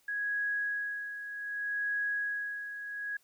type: tone with tremolo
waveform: sine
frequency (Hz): 1661.2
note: G#6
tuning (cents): 0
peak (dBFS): -29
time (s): 0.08-3.17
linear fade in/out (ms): 5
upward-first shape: sine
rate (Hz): 0.65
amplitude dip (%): 65
effects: white hiss -69 dBFS RMS until 3.23 s